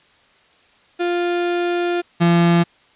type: tone pair in turn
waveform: 35% pulse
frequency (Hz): 349.7 / 170.86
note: F4 / F3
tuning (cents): +2 / -38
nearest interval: octave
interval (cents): 1240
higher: first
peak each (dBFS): -16 / -10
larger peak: second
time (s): 0.99-2.02 / 2.2-2.64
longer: first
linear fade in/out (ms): 20
effects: white hiss -54 dBFS RMS until 2.95 s + resampled to 8000 Hz